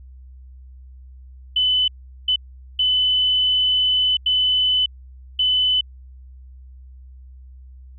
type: tone bursts at uneven times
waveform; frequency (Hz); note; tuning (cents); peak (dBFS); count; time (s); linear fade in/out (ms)
sine; 3012; F#7; +30; -15; 5; 1.56-1.88 / 2.28-2.36 / 2.79-4.17 / 4.26-4.86 / 5.39-5.81; 5
effects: added 64 Hz sine -39 dBFS peak until 7.98 s